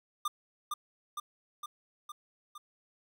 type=tone with echo; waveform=square; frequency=1198 Hz; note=D6; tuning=34 cents sharp; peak=-30 dBFS; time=0.25-0.28 s; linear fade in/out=5 ms; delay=460 ms; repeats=5; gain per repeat=-3 dB; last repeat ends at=2.58 s; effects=none